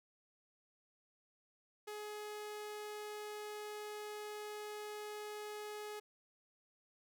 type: tone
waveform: sawtooth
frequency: 420.7 Hz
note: G#4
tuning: 22 cents sharp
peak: -40 dBFS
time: 1.87-6 s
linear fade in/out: 10 ms
effects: none